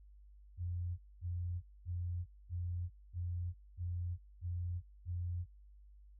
sine tone bursts, 87.9 Hz, F2, 12 cents sharp, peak -36 dBFS, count 8, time 0.57-5.46 s, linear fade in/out 50 ms, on 410 ms, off 230 ms, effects added 50 Hz sine -56 dBFS peak until 6.19 s

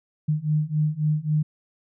sine beating tone pair, 150.6 / 154.3 Hz, D3 / D#3, +44 / -14 cents, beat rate 3.7 Hz, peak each -24 / -23 dBFS, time 0.28-1.43 s, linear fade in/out 10 ms, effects none

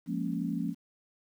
sine chord, Bb minor seventh, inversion second, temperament equal, 174.61 / 207.7 / 233.1 / 277.2 Hz, F3 / Ab3 / Bb3 / Db4, 0 / 0 / 0 / 0 cents, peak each -34 / -37 / -35 / -35 dBFS, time 0.06-0.75 s, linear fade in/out 50 ms, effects 10-bit

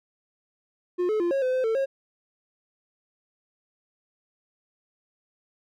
triangle tone with pitch steps, 357.1 / 430.5 / 346.5 / 546 / 511 / 515 / 447 / 542 Hz, F4 / A4 / F4 / C#5 / C5 / C5 / A4 / C#5, +39 / -38 / -14 / -26 / -41 / -28 / +27 / -39 cents, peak -20 dBFS, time 0.98-1.86 s, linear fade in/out 20 ms, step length 110 ms, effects none

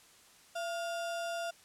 sine tone with sample-and-hold, 678 Hz, E5, 49 cents sharp, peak -34 dBFS, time 0.55-1.51 s, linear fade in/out 10 ms, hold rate 2100 Hz, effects white hiss -60 dBFS RMS until 1.64 s + low-pass 10000 Hz 12 dB/octave

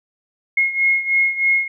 sine beating tone pair, 2157 / 2160.2 Hz, C#7 / C#7, -48 / -45 cents, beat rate 3.2 Hz, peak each -16 / -20 dBFS, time 0.57-1.68 s, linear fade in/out 5 ms, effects none

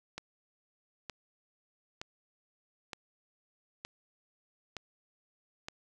click train, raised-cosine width 0.2 ms, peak -22 dBFS, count 7, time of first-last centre 0.18-5.685 s, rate 1.09 Hz, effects none

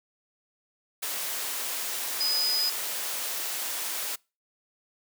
sine tone in noise, 4989 Hz, D#8, 4 cents sharp, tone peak -24 dBFS, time 2.2-2.7 s, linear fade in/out 10 ms, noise white, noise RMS -32 dBFS, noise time 1.02-4.16 s, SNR +5 dB, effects noise-tail reverb RT60 0.3 s tail -26 dB re dry + high-pass 400 Hz 12 dB/octave

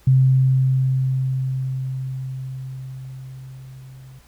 sine tone with level ramp, 131.2 Hz, C3, 5 cents sharp, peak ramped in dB -10 to -39 dBFS, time 0.07-4.19 s, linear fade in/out 5 ms, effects added 60 Hz sine -54 dBFS peak until 4.27 s + pink hiss -54 dBFS RMS until 4.27 s

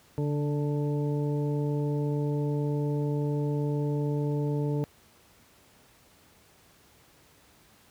harmonic tone with a mistuned harmonic, 146.83 Hz, D3, in tune, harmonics 1 / 2 / 3 / 4 / 6, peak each -27 / -33 / -33 / -42 / -44 dBFS, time 0.18-4.84 s, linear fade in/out 0 ms, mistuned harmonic 1, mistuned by -24 cents, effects pink hiss -59 dBFS RMS until 7.9 s + high-pass 60 Hz 12 dB/octave

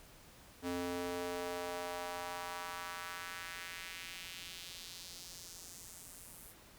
square tone with high-pass filter sweep, 88.1 Hz, F2, 16 cents sharp, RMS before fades -44 dBFS, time 0.62-6.55 s, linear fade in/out 50 ms, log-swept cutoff 280 to 11000 Hz, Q 1.6, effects pink hiss -59 dBFS RMS until 6.78 s

